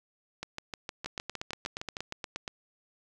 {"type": "two click trains", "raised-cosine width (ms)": 0.2, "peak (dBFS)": [-19, -18], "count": [11, 13], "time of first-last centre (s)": [[0.43, 1.968], [1.06, 2.478]], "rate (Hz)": [6.5, 8.46], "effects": []}